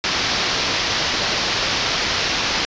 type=low-pass noise; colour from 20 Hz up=white; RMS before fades=-21 dBFS; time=0.04-2.65 s; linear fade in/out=0 ms; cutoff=5600 Hz; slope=48 dB/octave; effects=resampled to 16000 Hz